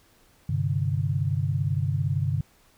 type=chord; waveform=sine; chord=G suspended fourth; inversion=none; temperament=equal with one note detuned; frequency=98 / 130.81 / 148.62 Hz; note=G2 / C3 / D3; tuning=0 / 0 / +21 cents; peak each=-27 dBFS; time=0.49-2.41 s; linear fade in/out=5 ms; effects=pink hiss -60 dBFS RMS until 2.77 s